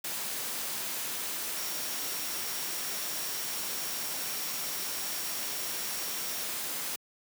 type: tone in noise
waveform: sine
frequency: 5590 Hz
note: F8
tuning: 1 cent sharp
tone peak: -42 dBFS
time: 1.57-6.44 s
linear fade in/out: 5 ms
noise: white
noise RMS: -35 dBFS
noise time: 0.04-6.96 s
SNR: -10 dB
effects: high-pass 150 Hz 12 dB/octave